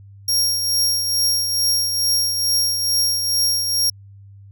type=tone with tremolo; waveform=sawtooth; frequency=5580 Hz; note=F8; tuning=2 cents flat; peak=-12 dBFS; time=0.28-3.9 s; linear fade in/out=5 ms; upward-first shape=triangle; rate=2.3 Hz; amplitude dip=50%; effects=added 99 Hz sine -40 dBFS peak until 4.51 s

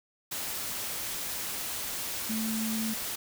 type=tone in noise; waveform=sine; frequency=221.3 Hz; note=A3; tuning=10 cents sharp; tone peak=-30 dBFS; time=2.29-2.94 s; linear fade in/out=10 ms; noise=white; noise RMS=-35 dBFS; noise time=0.31-3.16 s; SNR=+2 dB; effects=none

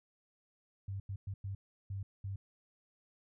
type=tone bursts at uneven times; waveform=sine; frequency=98 Hz; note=G2; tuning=in tune; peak=-37 dBFS; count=6; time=0.88-1 / 1.09-1.16 / 1.27-1.34 / 1.44-1.55 / 1.9-2.03 / 2.24-2.36 s; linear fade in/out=5 ms; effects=none

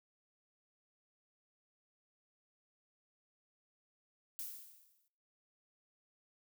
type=noise with exponential decay; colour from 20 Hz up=violet; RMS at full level=-41 dBFS; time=4.39-5.08 s; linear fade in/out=0 ms; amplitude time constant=150 ms; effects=noise-tail reverb RT60 0.8 s tail -24 dB re dry

